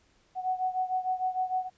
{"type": "beating tone pair", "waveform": "sine", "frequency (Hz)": [741, 747.6], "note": ["F#5", "F#5"], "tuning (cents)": [2, 18], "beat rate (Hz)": 6.6, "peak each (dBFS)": [-29, -32], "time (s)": [0.35, 1.7], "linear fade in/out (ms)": 50, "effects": ["pink hiss -66 dBFS RMS until 1.77 s", "resampled to 16000 Hz"]}